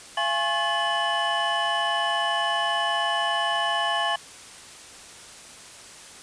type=tone cluster; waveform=triangle; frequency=683 / 831 / 1086 / 1730 / 2985 Hz; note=F5 / G#5 / C#6 / A6 / F#7; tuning=-39 / +1 / -36 / -30 / +15 cents; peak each=-27 dBFS; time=0.17-4.16 s; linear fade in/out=5 ms; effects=white hiss -44 dBFS RMS until 6.22 s + resampled to 22050 Hz